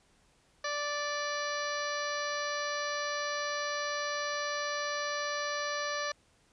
harmonic tone, 585 Hz, D5, 7 cents flat, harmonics 1 / 2 / 3 / 4 / 5 / 6 / 7 / 8 / 9 / 10, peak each -37 / -37 / -37 / -45 / -49 / -49 / -43 / -45 / -52 / -45 dBFS, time 0.64-6.12 s, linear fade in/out 5 ms, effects pink hiss -67 dBFS RMS until 6.52 s + resampled to 22050 Hz

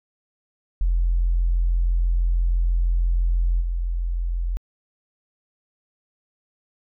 sine tone with level steps, 43.06 Hz, F1, 24 cents flat, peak -16 / -21 dBFS, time 0.81-4.57 s, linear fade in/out 0 ms, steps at 3.6 s, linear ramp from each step 20 ms, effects tanh soft clip ceiling -12 dBFS

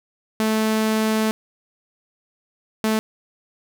sawtooth tone bursts at uneven times, 218.5 Hz, A3, 12 cents flat, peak -14 dBFS, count 2, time 0.4-1.31 / 2.84-2.99 s, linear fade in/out 0 ms, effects none

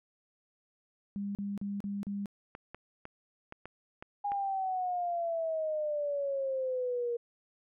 sine tone bursts, 201.1 Hz, G3, 44 cents sharp, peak -33 dBFS, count 5, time 1.16-2.258 s, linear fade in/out 0 ms, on 190 ms, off 37 ms
clicks, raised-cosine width 0.5 ms, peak -28 dBFS, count 7, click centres 2.551 / 2.746 / 3.054 / 3.524 / 3.656 / 4.025 / 4.319 s
sine exponential sweep, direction down, 819 to 470 Hz, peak -30 dBFS, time 4.24-7.17 s, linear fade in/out 10 ms
effects none

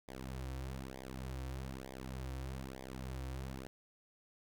sawtooth tone with flanger, 65.41 Hz, C2, in tune, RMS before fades -44 dBFS, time 0.08-3.67 s, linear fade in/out 0 ms, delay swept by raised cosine 0.71 to 4.91 ms, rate 1.1 Hz, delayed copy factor -1, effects none

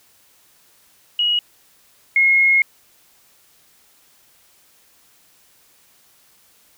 sine tone pair in turn, 2900 / 2158 Hz, F#7 / C#7, -35 / -47 cents, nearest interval perfect fourth, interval 512 cents, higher first, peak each -15 / -11 dBFS, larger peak second, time 1.19-1.39 / 2.16-2.62 s, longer second, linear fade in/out 2 ms, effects white hiss -55 dBFS RMS until 6.77 s

